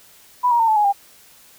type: tone with pitch steps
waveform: sine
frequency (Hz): 987.8 / 947 / 907.9 / 870.4 / 834.5 / 800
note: B5 / A#5 / A#5 / A5 / G#5 / G5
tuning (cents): 0 / +27 / -46 / -19 / +8 / +35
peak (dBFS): -13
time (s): 0.43-0.928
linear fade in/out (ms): 20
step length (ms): 83
effects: white hiss -49 dBFS RMS until 1.58 s